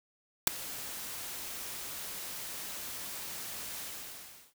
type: noise with ADSR envelope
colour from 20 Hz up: white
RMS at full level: -19 dBFS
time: 0.47-4.54 s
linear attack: 4 ms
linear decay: 7 ms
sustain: -22 dB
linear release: 740 ms
effects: none